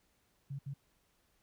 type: tone bursts at uneven times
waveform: sine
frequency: 138.59 Hz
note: C#3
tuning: in tune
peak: -38 dBFS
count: 2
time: 0.5-0.59 / 0.66-0.74 s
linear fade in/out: 10 ms
effects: pink hiss -74 dBFS RMS until 1.42 s